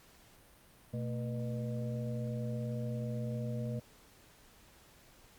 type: harmonic tone with a mistuned harmonic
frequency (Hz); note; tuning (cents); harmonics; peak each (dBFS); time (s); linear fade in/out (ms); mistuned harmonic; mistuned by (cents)
121.8; B2; -24; 1 / 2 / 4 / 5; -36 / -40 / -45 / -46; 0.93-3.8; 10; 2; -140
effects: pink hiss -61 dBFS RMS until 5.38 s + Opus 48 kbps